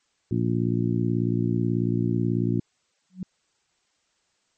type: harmonic tone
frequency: 58.27 Hz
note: A#1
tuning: in tune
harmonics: 2 / 3 / 4 / 5 / 6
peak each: -25 / -27 / -28 / -29 / -30 dBFS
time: 0.31-2.6 s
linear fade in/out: 5 ms
type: tone with exponential growth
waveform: sine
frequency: 184.9 Hz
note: F#3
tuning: 1 cent flat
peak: -25 dBFS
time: 3.1-3.23 s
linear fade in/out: 2 ms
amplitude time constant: 27 ms
effects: white hiss -70 dBFS RMS until 4.57 s + MP3 32 kbps